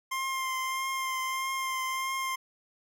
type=tone with vibrato; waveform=25% pulse; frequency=1054 Hz; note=C6; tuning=12 cents sharp; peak=-26 dBFS; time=0.11-2.36 s; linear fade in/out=10 ms; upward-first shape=triangle; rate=1.6 Hz; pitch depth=22 cents each way; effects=none